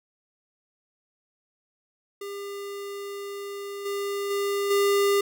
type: tone with level steps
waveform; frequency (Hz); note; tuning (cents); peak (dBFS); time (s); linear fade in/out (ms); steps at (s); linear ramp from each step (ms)
square; 401.4; G4; +41; -34 / -28 / -25 / -20; 2.21-5.21; 5; 3.85 / 4.3 / 4.7; 10
effects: none